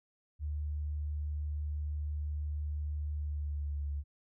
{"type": "tone with pitch glide", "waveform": "sine", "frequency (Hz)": [74.5, 71.92], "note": ["D2", "D2"], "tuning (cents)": [25, -36], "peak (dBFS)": -33, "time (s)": [0.39, 4.04], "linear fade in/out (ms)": 50, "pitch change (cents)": -61, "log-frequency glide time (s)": [3.17, 3.9], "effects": []}